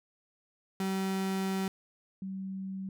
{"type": "tone pair in turn", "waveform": ["35% pulse", "sine"], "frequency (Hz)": [191.5, 191.5], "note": ["G3", "G3"], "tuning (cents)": [-40, -40], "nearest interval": "unison", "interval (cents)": 0, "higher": "neither", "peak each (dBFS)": [-28, -35], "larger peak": "first", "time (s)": [[0.8, 1.68], [2.22, 2.89]], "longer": "first", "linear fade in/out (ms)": 2, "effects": []}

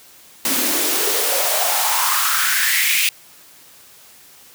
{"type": "noise with high-pass filter sweep", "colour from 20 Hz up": "white", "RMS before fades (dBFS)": -18, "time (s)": [0.45, 3.09], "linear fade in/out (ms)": 2, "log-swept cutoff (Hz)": [230, 2600], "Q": 4.8, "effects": ["white hiss -46 dBFS RMS until 4.54 s", "high-pass 60 Hz 12 dB/octave"]}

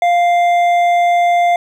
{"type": "tone with hard clipping", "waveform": "sine", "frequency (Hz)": 698.5, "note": "F5", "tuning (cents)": 0, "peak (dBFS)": -11, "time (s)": [0.02, 1.56], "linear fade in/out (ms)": 2, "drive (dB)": 7, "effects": []}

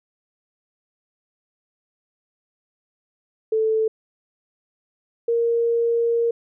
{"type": "tone pair in turn", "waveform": "sine", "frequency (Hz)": [440, 466.2], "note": ["A4", "A#4"], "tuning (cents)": [0, 0], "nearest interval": "minor second", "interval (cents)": 100, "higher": "second", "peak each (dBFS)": [-17, -17], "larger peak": "neither", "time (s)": [[3.52, 3.88], [5.28, 6.31]], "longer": "second", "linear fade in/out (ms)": 5, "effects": []}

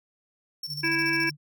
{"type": "tone with tremolo", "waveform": "45% pulse", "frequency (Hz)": 5430, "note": "F8", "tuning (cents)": -50, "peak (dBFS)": -31, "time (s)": [0.63, 1.31], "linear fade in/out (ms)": 5, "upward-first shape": "square", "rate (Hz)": 14, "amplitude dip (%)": 65}
{"type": "tone with vibrato", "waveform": "sine", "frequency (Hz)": 146.83, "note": "D3", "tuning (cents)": 0, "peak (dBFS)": -37, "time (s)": [0.67, 1.37], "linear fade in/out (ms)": 50, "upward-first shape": "triangle", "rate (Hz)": 9.5, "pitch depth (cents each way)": 29}
{"type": "harmonic tone", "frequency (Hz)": 329.6, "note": "E4", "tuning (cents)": 0, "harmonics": [1, 3, 5, 7, 8], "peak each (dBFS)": [-29, -37, -27, -27, -33], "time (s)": [0.83, 1.3], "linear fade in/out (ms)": 10}
{"effects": []}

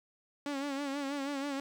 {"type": "tone with vibrato", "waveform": "sawtooth", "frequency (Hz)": 280, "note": "C#4", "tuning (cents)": 18, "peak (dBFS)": -30, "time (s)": [0.46, 1.6], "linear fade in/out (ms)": 2, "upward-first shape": "sine", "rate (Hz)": 6.2, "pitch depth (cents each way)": 64, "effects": ["low-pass 7000 Hz 12 dB/octave", "10-bit"]}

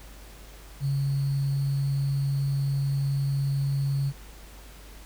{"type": "tone with sample-and-hold", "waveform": "sine", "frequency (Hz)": 138.59, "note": "C#3", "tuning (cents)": 0, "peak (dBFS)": -23, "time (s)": [0.8, 4.13], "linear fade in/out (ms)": 50, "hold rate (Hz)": 4410, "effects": ["added 50 Hz sine -45 dBFS peak until 5.05 s", "pink hiss -50 dBFS RMS until 5.05 s"]}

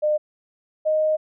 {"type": "tone pair in turn", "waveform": "sine", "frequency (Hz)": [605, 620.6], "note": ["D#5", "D#5"], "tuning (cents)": [-49, -5], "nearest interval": "unison", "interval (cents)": 44, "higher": "second", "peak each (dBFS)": -17, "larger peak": "neither", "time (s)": [[0.02, 0.18], [0.85, 1.17]], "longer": "second", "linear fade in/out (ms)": 20, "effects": []}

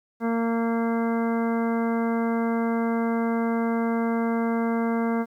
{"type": "harmonic tone", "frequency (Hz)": 230, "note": "A#3", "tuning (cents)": -23, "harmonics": [1, 2, 3, 4, 5, 6, 7, 9], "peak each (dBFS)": [-23, -29, -33, -35, -37, -39, -40, -42], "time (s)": [0.2, 5.26], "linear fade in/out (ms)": 50, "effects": ["10-bit"]}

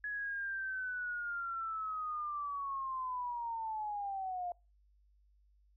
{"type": "linear sweep", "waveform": "sine", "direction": "down", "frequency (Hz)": [1690, 698.5], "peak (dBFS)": -36, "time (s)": [0.04, 4.52], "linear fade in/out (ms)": 2, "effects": ["noise-tail reverb RT60 0.3 s tail -25 dB re dry", "added 50 Hz sine -65 dBFS peak until 5.76 s"]}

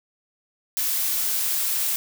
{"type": "noise", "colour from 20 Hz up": "blue", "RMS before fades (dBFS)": -24, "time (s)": [0.77, 1.96], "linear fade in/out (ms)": 0, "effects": []}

